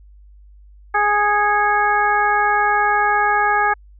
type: harmonic tone with a mistuned harmonic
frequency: 414.4 Hz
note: G#4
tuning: 4 cents flat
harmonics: 1 / 2 / 3 / 4 / 5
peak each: -26 / -17 / -20 / -19 / -27 dBFS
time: 0.94-3.74 s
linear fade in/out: 10 ms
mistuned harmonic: 5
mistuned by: +88 cents
effects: added 50 Hz sine -42 dBFS peak until 3.99 s